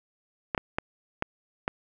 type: clicks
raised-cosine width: 0.5 ms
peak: -11 dBFS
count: 5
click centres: 0.548 / 0.578 / 0.785 / 1.224 / 1.679 s
effects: none